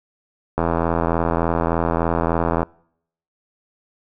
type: click train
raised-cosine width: 1 ms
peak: -5 dBFS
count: 172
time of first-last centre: 0.58-2.63 s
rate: 83.4 Hz
effects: noise-tail reverb RT60 0.7 s tail -26 dB re dry

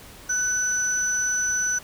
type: tone pair together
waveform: sine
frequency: 1498 / 5981 Hz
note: F#6 / F#8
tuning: +21 / +18 cents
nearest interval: 2 octaves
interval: 2397 cents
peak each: -25 / -22 dBFS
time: 0.29-1.79 s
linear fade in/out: 10 ms
effects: tanh soft clip ceiling -15 dBFS + pink hiss -45 dBFS RMS until 1.83 s

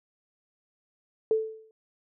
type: tone with exponential decay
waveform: sine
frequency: 440 Hz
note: A4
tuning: in tune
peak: -18 dBFS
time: 1.31-1.71 s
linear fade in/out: 1 ms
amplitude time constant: 86 ms
effects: none

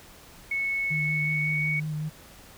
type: tone with pitch glide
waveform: sine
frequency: 2204 to 2231 Hz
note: C#7 to C#7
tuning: -11 to +11 cents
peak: -25 dBFS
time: 0.51-1.8 s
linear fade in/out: 5 ms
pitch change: +22 cents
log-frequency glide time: 1.02-1.61 s
type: tone with vibrato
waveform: sine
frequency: 153.6 Hz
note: D#3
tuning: 22 cents flat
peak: -28 dBFS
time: 0.9-2.1 s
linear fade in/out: 20 ms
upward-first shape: sine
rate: 5.4 Hz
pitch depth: 21 cents each way
effects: pink hiss -50 dBFS RMS until 2.57 s

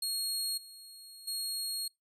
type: tone with level steps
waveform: 25% pulse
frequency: 4291 Hz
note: C8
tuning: 43 cents sharp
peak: -27 / -44 / -29 dBFS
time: 0.02-1.88 s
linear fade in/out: 5 ms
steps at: 0.57 / 1.27 s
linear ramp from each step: 10 ms
effects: noise-tail reverb RT60 0.2 s tail -24 dB re dry

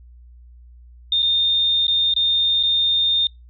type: tone with dropouts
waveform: sine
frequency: 3641 Hz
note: A#7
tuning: 41 cents flat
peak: -15 dBFS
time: 1.12-3.27 s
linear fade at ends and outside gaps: 2 ms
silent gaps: 1.222-1.227 / 1.869-1.88 / 2.139-2.163 / 2.629-2.634 s
effects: noise-tail reverb RT60 0.2 s tail -24 dB re dry + added 60 Hz sine -42 dBFS peak until 3.49 s

